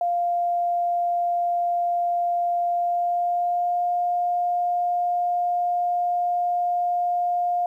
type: tone with pitch glide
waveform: sine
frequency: 698 to 706.5 Hz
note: F5 to F5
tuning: -1 to +20 cents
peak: -20 dBFS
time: 0.01-7.66 s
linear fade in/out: 2 ms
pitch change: +21 cents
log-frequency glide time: 2.7-3.85 s
effects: 10-bit